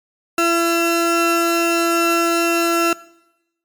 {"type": "tone pair together", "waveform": "30% pulse", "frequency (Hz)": [337.4, 1350.8], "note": ["E4", "E6"], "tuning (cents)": [40, 42], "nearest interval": "2 octaves", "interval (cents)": 2402, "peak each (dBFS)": [-14, -16], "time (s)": [0.38, 2.93], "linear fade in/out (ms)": 2, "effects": ["noise-tail reverb RT60 0.9 s tail -21 dB re dry", "MP3 96 kbps"]}